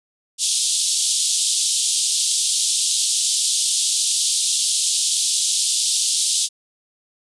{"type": "band-pass noise", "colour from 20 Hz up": "white", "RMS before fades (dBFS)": -20, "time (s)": [0.38, 6.49], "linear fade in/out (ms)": 50, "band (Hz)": [3200, 10000], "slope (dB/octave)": 48, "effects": ["resampled to 24000 Hz"]}